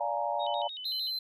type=chord; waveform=sine; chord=Bb dominant seventh; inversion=first; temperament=just; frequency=582.7 / 699.2 / 839.1 / 932.3 Hz; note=D5 / F5 / Ab5 / Bb5; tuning=-14 / +2 / +18 / 0 cents; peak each=-34 dBFS; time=0-0.68 s; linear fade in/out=10 ms
type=tone with vibrato; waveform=sine; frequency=3361 Hz; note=G#7; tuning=20 cents sharp; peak=-38 dBFS; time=0.39-1.11 s; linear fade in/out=20 ms; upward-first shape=square; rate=6.6 Hz; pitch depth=190 cents each way
type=tone; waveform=triangle; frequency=4085 Hz; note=C8; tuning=42 cents flat; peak=-30 dBFS; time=0.85-1.19 s; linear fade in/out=5 ms
effects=none